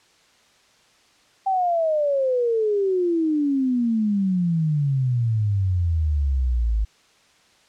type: exponential sweep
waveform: sine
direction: down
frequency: 784 to 51.91 Hz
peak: -18 dBFS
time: 1.46-6.85 s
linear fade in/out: 10 ms
effects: white hiss -57 dBFS RMS until 7.68 s + low-pass 6000 Hz 12 dB/octave